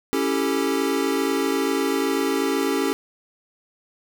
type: chord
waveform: square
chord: A dominant seventh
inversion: first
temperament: equal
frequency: 277.2 / 329.6 / 392 / 440 Hz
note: C#4 / E4 / G4 / A4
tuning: 0 / 0 / 0 / 0 cents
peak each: -25 / -29 / -26 / -28 dBFS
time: 0.13-2.93 s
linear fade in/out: 0 ms
effects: none